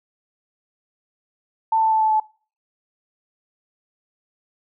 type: tone with pitch steps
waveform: sine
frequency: 890 / 883.9 / 877.7 / 871.7 / 865.7 Hz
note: A5 / A5 / A5 / A5 / A5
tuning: +20 / +8 / -5 / -16 / -28 cents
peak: -15 dBFS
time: 1.72-2.2 s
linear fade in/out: 5 ms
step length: 96 ms
effects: noise-tail reverb RT60 0.4 s tail -22 dB re dry